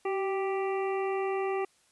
harmonic tone with a mistuned harmonic, 392 Hz, G4, in tune, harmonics 1 / 2 / 3 / 5 / 6 / 7, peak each -29 / -35 / -39 / -43 / -45 / -46 dBFS, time 0.05-1.65 s, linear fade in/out 5 ms, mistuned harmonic 1, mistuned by -36 cents, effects white hiss -66 dBFS RMS until 1.91 s + resampled to 24000 Hz

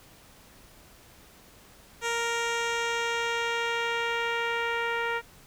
10% pulse tone with low-pass filter sweep, 466.2 Hz, A#4, in tune, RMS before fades -29 dBFS, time 2.01-5.22 s, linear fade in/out 50 ms, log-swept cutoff 8100 to 2100 Hz, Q 1, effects pink hiss -54 dBFS RMS until 5.46 s

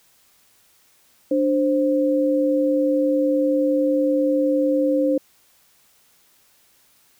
sine tone pair together, 294.1 / 524.8 Hz, D4 / C5, +3 / +5 cents, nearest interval minor seventh, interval 1002 cents, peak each -19 dBFS, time 1.31-5.18 s, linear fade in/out 5 ms, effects white hiss -58 dBFS RMS until 7.19 s

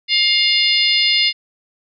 harmonic tone, 708 Hz, F5, 23 cents sharp, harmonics 3 / 4 / 5 / 6 / 7, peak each -19 / -19 / -19 / -19 / -19 dBFS, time 0.08-1.33 s, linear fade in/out 50 ms, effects none

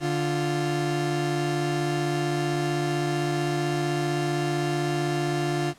30% pulse tone pair together, 146.82 / 349.2 Hz, D3 / F4, 0 / 0 cents, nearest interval octave + minor third, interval 1500 cents, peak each -24 dBFS, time 0-5.74 s, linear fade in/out 50 ms, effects pink hiss -54 dBFS RMS until 5.78 s + low-pass 9000 Hz 12 dB/octave

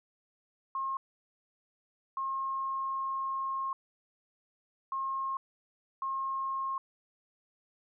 sine tone bursts at uneven times, 1074 Hz, C6, 45 cents sharp, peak -31 dBFS, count 4, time 0.75-0.97 / 2.17-3.73 / 4.92-5.37 / 6.02-6.78 s, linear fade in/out 2 ms, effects none

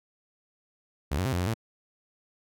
sawtooth tone with pitch steps, 71.1 / 92.5 / 131.9 / 88.4 / 90.4 / 113 Hz, C#2 / F#2 / C3 / F2 / F#2 / A2, +45 / 0 / +14 / +22 / -40 / +47 cents, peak -22 dBFS, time 1.11-1.542 s, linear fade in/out 10 ms, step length 72 ms, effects none

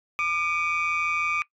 sine tone cluster, 1202 / 2304 / 2470 Hz, D6 / D7 / D#7, +40 / -34 / -13 cents, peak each -26 dBFS, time 0.19-1.42 s, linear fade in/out 0 ms, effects noise-tail reverb RT60 0.1 s tail -21 dB re dry + tanh soft clip ceiling -18 dBFS

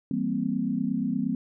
sine chord, C dominant seventh, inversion first, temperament equal, 164.81 / 196 / 233.1 / 261.6 Hz, E3 / G3 / Bb3 / C4, 0 / 0 / 0 / 0 cents, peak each -34 / -30 / -29 / -29 dBFS, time 0.11-1.35 s, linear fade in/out 2 ms, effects none

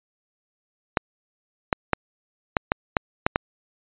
clicks, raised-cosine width 0.5 ms, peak -3 dBFS, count 8, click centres 0.972 / 1.728 / 1.933 / 2.568 / 2.719 / 2.968 / 3.265 / 3.359 s, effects resampled to 8000 Hz

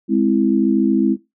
sine chord, Ab augmented, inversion none, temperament equal, 207.7 / 261.6 / 329.6 Hz, Ab3 / C4 / E4, 0 / 0 / 0 cents, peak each -17 dBFS, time 0.08-1.17 s, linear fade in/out 50 ms, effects noise-tail reverb RT60 0.2 s tail -17 dB re dry

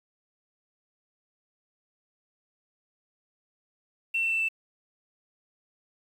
sine tone with pitch steps, 2702 / 2686 / 2671 / 2656 Hz, E7 / E7 / E7 / E7, +42 / +32 / +22 / +12 cents, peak -23 dBFS, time 4.14-4.488 s, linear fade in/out 10 ms, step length 87 ms, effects tanh soft clip ceiling -20 dBFS + 9-bit

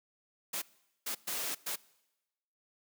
white noise bursts at uneven times, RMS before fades -36 dBFS, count 4, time 0.53-0.62 / 1.06-1.15 / 1.27-1.55 / 1.66-1.76 s, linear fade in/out 10 ms, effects noise-tail reverb RT60 1.0 s tail -22 dB re dry + high-pass 200 Hz 12 dB/octave

